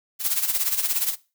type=noise with tremolo; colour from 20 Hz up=blue; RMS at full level=-21 dBFS; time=0.19-1.16 s; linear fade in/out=50 ms; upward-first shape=sine; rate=17 Hz; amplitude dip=70%; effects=noise-tail reverb RT60 0.3 s tail -19 dB re dry